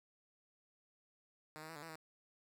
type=tone with pitch steps; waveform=5% pulse; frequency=154.4 / 157.6 / 163.7 / 146.4 / 164.1 / 158.4 Hz; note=D#3 / D#3 / E3 / D3 / E3 / D#3; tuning=-13 / +23 / -12 / -5 / -8 / +31 cents; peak=-37 dBFS; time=1.56-1.956 s; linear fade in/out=0 ms; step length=66 ms; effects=none